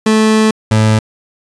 30% pulse tone pair in turn, 217.9 / 108.95 Hz, A3 / A2, -17 / -17 cents, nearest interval octave, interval 1200 cents, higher first, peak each -5 dBFS, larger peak neither, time 0.06-0.51 / 0.71-0.99 s, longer first, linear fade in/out 5 ms, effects resampled to 22050 Hz

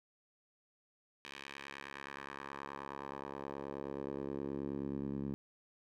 10% pulse tone with band-pass filter sweep, 69.5 Hz, C#2, 5 cents sharp, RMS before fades -43 dBFS, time 1.25-5.34 s, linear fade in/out 0 ms, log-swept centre 2800 to 210 Hz, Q 1.4, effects none

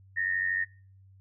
sine tone with amplitude modulation, 1840 Hz, A#6, 23 cents flat, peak -23 dBFS, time 0.16-0.65 s, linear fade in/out 20 ms, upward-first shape sine, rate 93 Hz, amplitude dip 75%, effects noise-tail reverb RT60 0.4 s tail -21 dB re dry + added 96 Hz sine -53 dBFS peak until 1.2 s

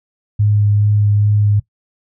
sine tone with vibrato, 103.83 Hz, G#2, in tune, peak -10 dBFS, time 0.39-1.6 s, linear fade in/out 10 ms, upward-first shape sine, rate 2.4 Hz, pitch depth 11 cents each way, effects noise-tail reverb RT60 0.1 s tail -18 dB re dry

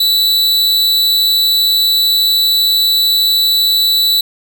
45% pulse tone with amplitude modulation, 3951 Hz, B7, in tune, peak -7 dBFS, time 0-4.21 s, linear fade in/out 5 ms, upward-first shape sine, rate 267 Hz, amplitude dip 55%, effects none

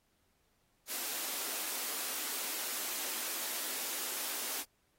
white high-pass noise, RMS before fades -38 dBFS, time 0.87-4.65 s, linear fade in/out 50 ms, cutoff 230 Hz, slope 48 dB/octave, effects pink hiss -75 dBFS RMS until 4.98 s + AAC 48 kbps

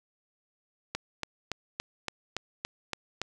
click train, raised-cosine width 0.2 ms, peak -14 dBFS, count 9, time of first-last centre 0.95-3.216 s, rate 3.53 Hz, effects none

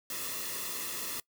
white noise with comb filter, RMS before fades -37 dBFS, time 0.1-1.2 s, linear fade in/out 2 ms, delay 1.3 ms, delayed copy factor -0.7, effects noise-tail reverb RT60 0.1 s tail -22 dB re dry

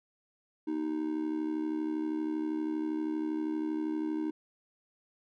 triangle tone with amplitude modulation, 311.1 Hz, D#4, in tune, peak -25 dBFS, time 0.67-4.31 s, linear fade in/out 10 ms, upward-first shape sine, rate 72.6 Hz, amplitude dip 75%, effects none

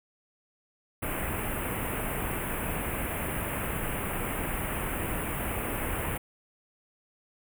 pink band-stop noise, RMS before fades -32 dBFS, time 1.02-6.18 s, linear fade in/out 10 ms, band 2800 to 9100 Hz, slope 48 dB/octave, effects none

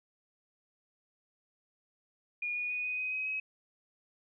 sine tone with pitch steps, 2437 / 2455 / 2474 / 2493 / 2511 / 2530 / 2549 Hz, D#7 / D#7 / D#7 / D#7 / D#7 / D#7 / D#7, -37 / -24 / -10 / +3 / +15 / +28 / +41 cents, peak -32 dBFS, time 2.42-3.4 s, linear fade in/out 5 ms, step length 140 ms, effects none

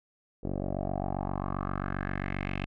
10% pulse tone with low-pass filter sweep, 47.53 Hz, F#1, 47 cents sharp, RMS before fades -33 dBFS, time 0.43-2.66 s, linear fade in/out 10 ms, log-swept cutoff 470 to 2700 Hz, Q 3.8, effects none

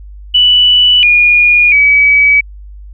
sine tone with pitch steps, 2965 / 2436 / 2280 Hz, F#7 / D#7 / C#7, +3 / -37 / +48 cents, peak -4 dBFS, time 0.34-2.41 s, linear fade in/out 10 ms, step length 690 ms, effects added 50 Hz sine -28 dBFS peak until 2.93 s

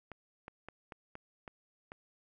clicks, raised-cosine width 0.5 ms, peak -30 dBFS, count 7, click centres 0.117 / 0.481 / 0.686 / 0.922 / 1.154 / 1.478 / 1.919 s, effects none

